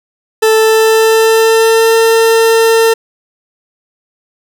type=tone with pitch glide; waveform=40% pulse; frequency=440 to 452.6 Hz; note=A4 to A4; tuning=0 to +49 cents; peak=-5 dBFS; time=0.42-2.94 s; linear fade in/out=10 ms; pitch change=+49 cents; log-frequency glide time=0.55-1.96 s; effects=none